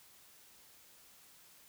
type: silence
effects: white hiss -61 dBFS RMS until 1.68 s

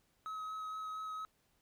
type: tone with vibrato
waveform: triangle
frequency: 1277 Hz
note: D#6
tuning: 45 cents sharp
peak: -38 dBFS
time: 0.26-1.25 s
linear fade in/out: 0 ms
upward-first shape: sine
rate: 4.3 Hz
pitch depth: 10 cents each way
effects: pink hiss -75 dBFS RMS until 1.61 s

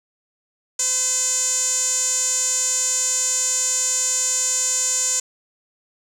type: tone with band-pass filter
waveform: sawtooth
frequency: 510 Hz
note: C5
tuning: 44 cents flat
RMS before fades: -21 dBFS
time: 0.79-5.2 s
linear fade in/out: 5 ms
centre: 7100 Hz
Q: 9.1
effects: none

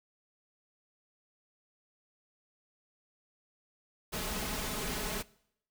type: noise with comb filter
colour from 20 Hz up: pink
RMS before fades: -36 dBFS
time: 4.12-5.23 s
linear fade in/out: 20 ms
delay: 4.7 ms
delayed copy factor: +0.55
effects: noise-tail reverb RT60 0.7 s tail -22 dB re dry

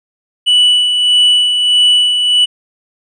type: tone with tremolo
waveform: triangle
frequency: 2960 Hz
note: F#7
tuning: in tune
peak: -4 dBFS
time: 0.46-2.46 s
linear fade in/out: 20 ms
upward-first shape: sine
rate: 1.6 Hz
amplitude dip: 45%
effects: resampled to 22050 Hz

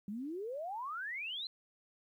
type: exponential sweep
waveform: sine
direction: up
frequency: 193.7 to 4186 Hz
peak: -38 dBFS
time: 0.08-1.47 s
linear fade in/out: 2 ms
effects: 12-bit

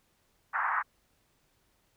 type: band-pass noise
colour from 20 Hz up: pink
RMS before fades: -30 dBFS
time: 0.53-0.83 s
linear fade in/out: 20 ms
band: 860 to 1800 Hz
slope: 48 dB/octave
effects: pink hiss -71 dBFS RMS until 1.96 s

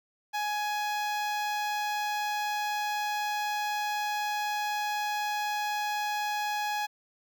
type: tone with notch filter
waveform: sawtooth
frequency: 836 Hz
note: G#5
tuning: 11 cents sharp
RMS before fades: -31 dBFS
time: 0.33-6.87 s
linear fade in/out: 20 ms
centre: 9400 Hz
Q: 1.1
effects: 11-bit

